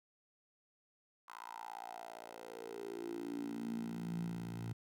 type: tone with high-pass filter sweep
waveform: 10% pulse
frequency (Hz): 57.4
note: A#1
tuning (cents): -26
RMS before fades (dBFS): -44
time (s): 1.28-4.73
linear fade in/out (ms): 5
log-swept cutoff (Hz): 1100 to 120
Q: 6.7
effects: none